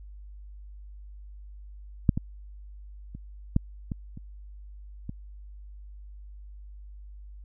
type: clicks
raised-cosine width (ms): 5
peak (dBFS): -6 / -15 / -27 / -9 / -18 / -27 / -21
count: 7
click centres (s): 2.092 / 2.175 / 3.15 / 3.564 / 3.918 / 4.174 / 5.094
effects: added 50 Hz sine -42 dBFS peak until 7.44 s